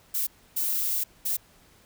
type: noise bursts at uneven times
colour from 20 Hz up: violet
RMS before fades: -27 dBFS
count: 3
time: 0.14-0.27 / 0.56-1.04 / 1.25-1.37 s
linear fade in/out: 10 ms
effects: pink hiss -58 dBFS RMS until 1.85 s